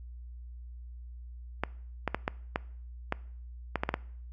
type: clicks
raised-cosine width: 0.5 ms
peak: -13 dBFS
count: 10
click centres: 1.636 / 2.077 / 2.146 / 2.279 / 2.559 / 3.124 / 3.757 / 3.835 / 3.891 / 3.941 s
effects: noise-tail reverb RT60 0.6 s tail -22 dB re dry + added 60 Hz sine -42 dBFS peak until 4.32 s